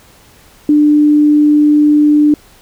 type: tone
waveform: sine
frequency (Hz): 297.5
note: D4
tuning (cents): +22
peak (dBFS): -5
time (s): 0.69-2.34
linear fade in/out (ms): 2
effects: pink hiss -44 dBFS RMS until 2.61 s